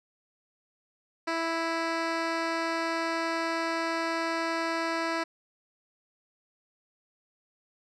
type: tone with low-pass filter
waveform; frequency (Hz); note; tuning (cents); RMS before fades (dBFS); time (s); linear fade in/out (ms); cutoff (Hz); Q
10% pulse; 329.6; E4; 0; -30; 1.27-5.24; 10; 4800; 0.85
effects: none